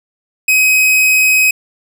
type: tone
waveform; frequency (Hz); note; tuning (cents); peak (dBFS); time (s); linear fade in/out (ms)
45% pulse; 2529; D#7; +28; -8; 0.48-1.51; 5
effects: none